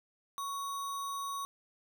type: tone with sample-and-hold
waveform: sine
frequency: 1115 Hz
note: C#6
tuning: 10 cents sharp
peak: -35 dBFS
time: 0.38-1.45 s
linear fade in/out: 0 ms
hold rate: 4900 Hz
effects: none